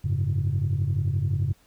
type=chord; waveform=sine; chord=F# suspended second; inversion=none; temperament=just; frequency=92.5 / 104.06 / 138.75 Hz; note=F#2 / G#2 / C#3; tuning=0 / +4 / +2 cents; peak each=-25 dBFS; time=0.04-1.53 s; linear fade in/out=10 ms; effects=tanh soft clip ceiling -17 dBFS + pink hiss -61 dBFS RMS until 1.66 s